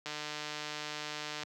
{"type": "click train", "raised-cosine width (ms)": 0.2, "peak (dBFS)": -21, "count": 207, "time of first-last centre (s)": [0.06, 1.433], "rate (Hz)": 150, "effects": ["high-pass 150 Hz 12 dB/octave"]}